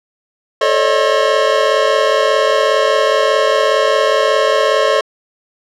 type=tone cluster; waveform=square; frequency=437.6 / 542 / 579 / 624 / 1078 Hz; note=A4 / C#5 / D5 / D#5 / C#6; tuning=-9 / -39 / -25 / +5 / -49 cents; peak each=-18 dBFS; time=0.61-5.01 s; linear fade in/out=5 ms; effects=low-pass 5000 Hz 12 dB/octave